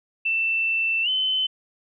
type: tone with pitch glide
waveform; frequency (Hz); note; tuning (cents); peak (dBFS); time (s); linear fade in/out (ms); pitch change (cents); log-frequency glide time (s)
sine; 2670 to 3049; E7 to G7; +22 to -49; -20; 0.25-1.47; 10; +229; 1.03-1.09
effects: none